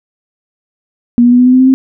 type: tone with pitch steps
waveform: sine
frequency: 239.3 / 242.6 / 246 / 249.5 / 252.9 / 256.5 / 260.1 / 263.7 Hz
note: A#3 / B3 / B3 / B3 / B3 / C4 / C4 / C4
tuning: +46 / -31 / -7 / +18 / +41 / -34 / -10 / +14 cents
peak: -3 dBFS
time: 1.18-1.74 s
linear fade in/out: 0 ms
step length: 70 ms
effects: none